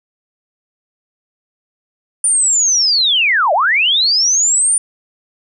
sine linear two-way sweep, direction down then up, 9350 to 567 to 9350 Hz, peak -10 dBFS, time 2.24-4.78 s, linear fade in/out 2 ms, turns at 3.53 s, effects none

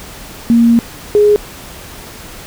sine tone pair in turn, 233.1 / 416.2 Hz, A#3 / G#4, 0 / +4 cents, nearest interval minor seventh, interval 1004 cents, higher second, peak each -5 dBFS, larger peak neither, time 0.5-0.79 / 1.15-1.36 s, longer first, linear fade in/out 0 ms, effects pink hiss -32 dBFS RMS until 2.46 s

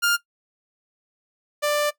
sawtooth tone pair in turn, 1405 / 590.7 Hz, F6 / D5, +10 / +10 cents, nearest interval octave + minor third, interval 1500 cents, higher first, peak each -14 / -16 dBFS, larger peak first, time 0.02-0.17 / 1.62-1.91 s, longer second, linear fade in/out 20 ms, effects noise-tail reverb RT60 0.1 s tail -17 dB re dry

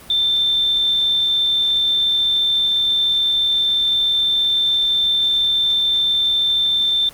sine tone, 3563 Hz, A7, 21 cents sharp, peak -14 dBFS, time 0.1-7.09 s, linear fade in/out 2 ms, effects pink hiss -41 dBFS RMS until 7.13 s + Opus 32 kbps

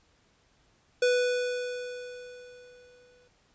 square tone with exponential decay, 494.1 Hz, B4, 1 cent sharp, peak -21 dBFS, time 1.02-3.28 s, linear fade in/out 5 ms, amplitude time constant 490 ms, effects pink hiss -66 dBFS RMS until 3.54 s + resampled to 16000 Hz

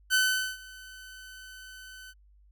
sawtooth tone with ADSR envelope, 1516 Hz, F#6, 42 cents sharp, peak -17 dBFS, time 0.1-2.14 s, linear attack 40 ms, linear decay 430 ms, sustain -24 dB, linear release 45 ms, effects added 50 Hz sine -56 dBFS peak until 2.51 s

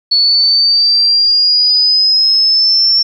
sine exponential sweep, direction up, 4415 to 5430 Hz, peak -7 dBFS, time 0.11-3.03 s, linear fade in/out 10 ms, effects 8-bit

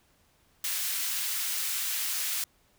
white high-pass noise, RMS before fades -31 dBFS, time 0.64-2.44 s, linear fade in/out 2 ms, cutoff 1600 Hz, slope 12 dB/octave, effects pink hiss -66 dBFS RMS until 2.78 s

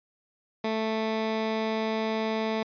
15% pulse tone, 220.3 Hz, A3, 2 cents sharp, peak -20 dBFS, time 0.64-2.63 s, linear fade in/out 5 ms, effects resampled to 11025 Hz

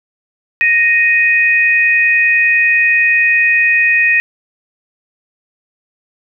sine tone pair together, 1864.7 / 2495 Hz, A#6 / D#7, 0 / +4 cents, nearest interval perfect fourth, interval 504 cents, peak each -11 dBFS, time 0.61-4.2 s, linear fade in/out 0 ms, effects none

